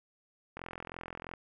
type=click train; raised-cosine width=0.5 ms; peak=-26 dBFS; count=34; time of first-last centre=0.57-1.337 s; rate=43 Hz; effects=none